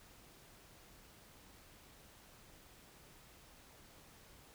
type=silence; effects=pink hiss -61 dBFS RMS until 4.54 s